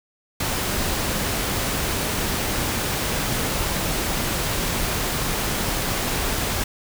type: noise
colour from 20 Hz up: pink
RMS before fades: -24 dBFS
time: 0.4-6.64 s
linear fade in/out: 5 ms
effects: none